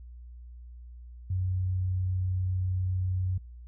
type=tone; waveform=sine; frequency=92.5 Hz; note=F#2; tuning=in tune; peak=-26 dBFS; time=1.3-3.38 s; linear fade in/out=5 ms; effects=noise-tail reverb RT60 0.4 s tail -25 dB re dry + added 60 Hz sine -43 dBFS peak until 3.67 s